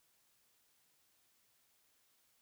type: silence
effects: white hiss -74 dBFS RMS until 2.41 s